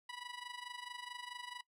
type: tone with amplitude modulation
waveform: 15% pulse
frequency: 979 Hz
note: B5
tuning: 15 cents flat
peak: -36 dBFS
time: 0.09-1.61 s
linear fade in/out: 5 ms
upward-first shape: sine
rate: 24.6 Hz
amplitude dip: 80%
effects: noise-tail reverb RT60 0.1 s tail -19 dB re dry + low-pass 9000 Hz 12 dB/octave

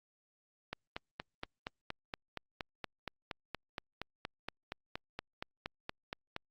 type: click train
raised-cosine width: 0.3 ms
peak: -22 dBFS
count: 25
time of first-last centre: 0.73-6.364 s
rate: 4.26 Hz
effects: Opus 48 kbps

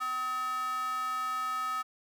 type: tone with high-pass filter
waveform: square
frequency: 254.9 Hz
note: C4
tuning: 45 cents flat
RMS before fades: -33 dBFS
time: 0-1.83 s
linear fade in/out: 20 ms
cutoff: 1200 Hz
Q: 9.9
effects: none

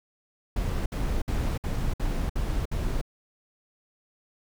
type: noise bursts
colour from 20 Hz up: brown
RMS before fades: -27 dBFS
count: 7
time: 0.56-3.014 s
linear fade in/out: 5 ms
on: 300 ms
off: 59 ms
effects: none

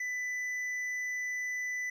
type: tone with hard clipping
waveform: sine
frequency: 1993 Hz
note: B6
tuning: 15 cents sharp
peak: -34 dBFS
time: 0-1.9 s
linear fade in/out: 5 ms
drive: 5 dB
effects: none

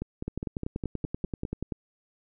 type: two click trains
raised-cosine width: 3 ms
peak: -18 / -19 dBFS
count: 16 / 8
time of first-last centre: 0.28-1.722 / 0.02-1.451 s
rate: 10.4 / 4.89 Hz
effects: none

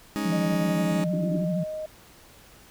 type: chord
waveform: 40% pulse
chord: Ab suspended fourth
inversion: none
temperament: just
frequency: 207.7 / 276.9 / 311.5 Hz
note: Ab3 / Db4 / Eb4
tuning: 0 / -2 / +2 cents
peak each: -29 / -32 / -30 dBFS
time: 0.16-1.04 s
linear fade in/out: 0 ms
type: tone with vibrato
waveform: sine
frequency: 174.61 Hz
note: F3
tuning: in tune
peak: -24 dBFS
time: 0.25-1.64 s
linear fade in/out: 10 ms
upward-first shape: triangle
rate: 13 Hz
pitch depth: 140 cents each way
type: tone with pitch glide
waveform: sine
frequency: 612 to 621.6 Hz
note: D#5 to D#5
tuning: -29 to -2 cents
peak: -30 dBFS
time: 0.32-1.86 s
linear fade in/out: 5 ms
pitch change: +27 cents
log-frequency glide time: 1.35-1.69 s
type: band-pass noise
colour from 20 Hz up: pink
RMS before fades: -35 dBFS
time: 1.13-1.45 s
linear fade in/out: 10 ms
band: 280 to 350 Hz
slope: 96 dB/octave
effects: pink hiss -52 dBFS RMS until 2.7 s

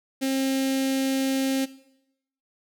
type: tone with notch filter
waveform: sawtooth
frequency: 267.4 Hz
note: C4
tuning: 38 cents sharp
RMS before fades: -25 dBFS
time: 0.21-1.66 s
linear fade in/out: 20 ms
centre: 1100 Hz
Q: 0.69
effects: noise-tail reverb RT60 0.8 s tail -17 dB re dry

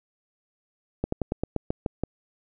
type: slowing click train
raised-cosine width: 2 ms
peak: -12 dBFS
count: 9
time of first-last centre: 1.04-2.036 s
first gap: 84 ms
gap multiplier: 1.11
effects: none

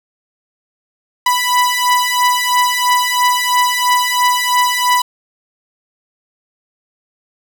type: beating tone pair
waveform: sawtooth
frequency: 987.8 / 990.8 Hz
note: B5 / B5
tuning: 0 / +5 cents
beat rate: 3 Hz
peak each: -11 dBFS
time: 1.26-5.02 s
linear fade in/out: 5 ms
effects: none

